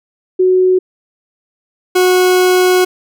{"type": "tone pair in turn", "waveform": ["sine", "40% pulse"], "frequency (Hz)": [370, 366], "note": ["F#4", "F#4"], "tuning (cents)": [0, -19], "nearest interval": "unison", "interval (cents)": 19, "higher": "first", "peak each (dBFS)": -7, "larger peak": "neither", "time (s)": [[0.39, 0.79], [1.95, 2.85]], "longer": "second", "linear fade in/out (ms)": 10, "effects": []}